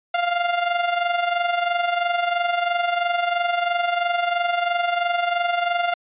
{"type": "tone with amplitude modulation", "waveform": "sawtooth", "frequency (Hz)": 698.5, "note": "F5", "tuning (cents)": 0, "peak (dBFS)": -13, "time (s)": [0.14, 5.94], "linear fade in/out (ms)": 5, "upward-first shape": "sine", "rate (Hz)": 23, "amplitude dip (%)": 60, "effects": ["resampled to 8000 Hz"]}